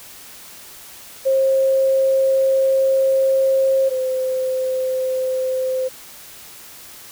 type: tone pair in turn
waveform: sine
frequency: 534 / 517.6 Hz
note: C5 / C5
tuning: +35 / -19 cents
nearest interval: minor second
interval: 54 cents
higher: first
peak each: -13 / -18 dBFS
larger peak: first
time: 1.25-3.9 / 3.9-5.89 s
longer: first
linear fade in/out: 20 ms
effects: white hiss -40 dBFS RMS until 7.11 s